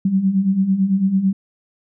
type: beating tone pair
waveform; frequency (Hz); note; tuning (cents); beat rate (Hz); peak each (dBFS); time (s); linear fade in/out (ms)
sine; 186.1 / 195.1; F#3 / G3; +10 / -8; 9; -21 / -15; 0.05-1.33; 5
effects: none